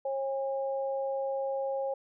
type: tone pair together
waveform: sine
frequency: 542 / 812.1 Hz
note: C#5 / G#5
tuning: -39 / -39 cents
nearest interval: perfect fifth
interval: 700 cents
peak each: -30 / -37 dBFS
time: 0.05-1.94 s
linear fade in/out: 5 ms
effects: none